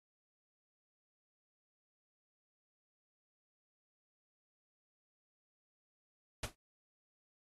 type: noise with exponential decay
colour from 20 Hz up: pink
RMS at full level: -35 dBFS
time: 6.43-6.55 s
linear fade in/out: 5 ms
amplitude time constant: 24 ms
effects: AAC 32 kbps